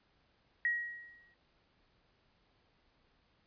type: tone with exponential decay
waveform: sine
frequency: 1900 Hz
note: A#6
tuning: 33 cents sharp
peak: -27 dBFS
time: 0.65-1.34 s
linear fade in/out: 1 ms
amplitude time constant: 150 ms
effects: pink hiss -72 dBFS RMS until 3.46 s + resampled to 11025 Hz